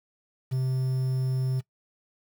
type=tone with quantisation; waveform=triangle; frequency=130 Hz; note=C3; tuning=11 cents flat; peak=-22 dBFS; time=0.51-1.61 s; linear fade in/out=20 ms; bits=8; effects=noise-tail reverb RT60 0.1 s tail -19 dB re dry